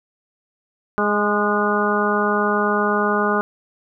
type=harmonic tone with a mistuned harmonic; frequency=207.7 Hz; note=G#3; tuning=in tune; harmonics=1 / 2 / 3 / 4 / 5 / 6 / 7; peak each=-23 / -22 / -26 / -26 / -26 / -23 / -24 dBFS; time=0.98-3.41 s; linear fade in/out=0 ms; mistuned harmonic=6; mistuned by=-28 cents; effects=none